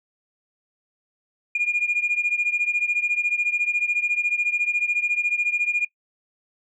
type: beating tone pair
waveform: sine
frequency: 2423 / 2437 Hz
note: D#7 / D#7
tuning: -47 / -37 cents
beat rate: 14 Hz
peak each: -21 / -23 dBFS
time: 1.55-5.85 s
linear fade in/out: 5 ms
effects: noise-tail reverb RT60 0.1 s tail -21 dB re dry + tanh soft clip ceiling -14 dBFS